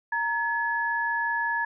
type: tone pair together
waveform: sine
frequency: 930.7 / 1705 Hz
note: A#5 / G#6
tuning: -3 / +45 cents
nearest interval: minor seventh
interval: 1048 cents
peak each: -28 / -26 dBFS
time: 0.12-1.65 s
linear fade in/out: 5 ms
effects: none